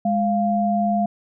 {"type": "tone pair together", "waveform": "sine", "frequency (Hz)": [206.9, 696], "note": ["G#3", "F5"], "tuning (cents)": [-6, -6], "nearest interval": "octave + major sixth", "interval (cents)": 2100, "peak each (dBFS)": -20, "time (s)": [0.05, 1.06], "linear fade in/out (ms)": 5, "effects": []}